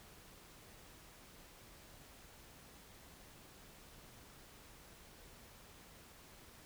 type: silence
effects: pink hiss -59 dBFS RMS until 6.65 s